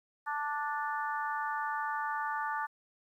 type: harmonic tone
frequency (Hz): 293.7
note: D4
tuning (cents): 0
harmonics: 3 / 4 / 5 / 6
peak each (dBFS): -35 / -37 / -39 / -41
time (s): 0.26-2.67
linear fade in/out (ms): 20
effects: 11-bit